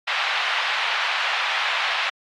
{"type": "band-pass noise", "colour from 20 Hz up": "white", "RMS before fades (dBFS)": -24, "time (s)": [0.07, 2.1], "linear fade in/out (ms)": 10, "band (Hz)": [790, 3200], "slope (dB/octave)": 24, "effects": ["AAC 48 kbps"]}